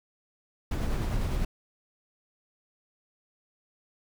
brown noise with tremolo, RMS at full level -27 dBFS, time 0.71-1.45 s, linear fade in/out 5 ms, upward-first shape sine, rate 10 Hz, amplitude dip 30%, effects none

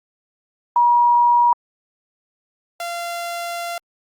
sine / sawtooth tone pair in turn, 958 / 688.9 Hz, A#5 / F5, +47 / -24 cents, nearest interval tritone, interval 571 cents, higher first, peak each -11 / -21 dBFS, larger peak first, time 0.76-1.53 / 2.8-3.78 s, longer second, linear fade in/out 2 ms, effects Opus 32 kbps

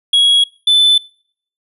triangle tone pair in turn, 3322 / 3512 Hz, G#7 / A7, 0 / -4 cents, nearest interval minor second, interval 96 cents, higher second, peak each -6 dBFS, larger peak neither, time 0.13-0.44 / 0.67-0.98 s, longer neither, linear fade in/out 5 ms, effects noise-tail reverb RT60 0.6 s tail -25 dB re dry + resampled to 32000 Hz

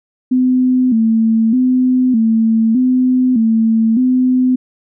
sine tone with vibrato, 238.7 Hz, A#3, 41 cents sharp, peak -9 dBFS, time 0.31-4.56 s, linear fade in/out 10 ms, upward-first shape square, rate 0.82 Hz, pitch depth 110 cents each way, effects none

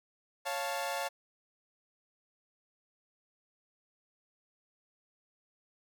sawtooth chord, Db augmented, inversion none, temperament equal, 554.4 / 698.5 / 880 Hz, Db5 / F5 / A5, 0 / 0 / 0 cents, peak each -34 dBFS, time 0.45-1.09 s, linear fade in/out 20 ms, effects none

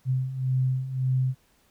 sine beating tone pair, 128.4 / 130.2 Hz, C3 / C3, -32 / -8 cents, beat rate 1.8 Hz, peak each -29 / -24 dBFS, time 0.05-1.35 s, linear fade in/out 50 ms, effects pink hiss -64 dBFS RMS until 1.7 s

